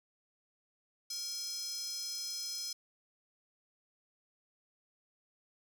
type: tone with high-pass filter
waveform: square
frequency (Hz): 466.2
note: A#4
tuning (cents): 0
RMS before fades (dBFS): -40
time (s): 1.1-2.73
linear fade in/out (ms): 5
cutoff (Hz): 5300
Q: 6.1
effects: none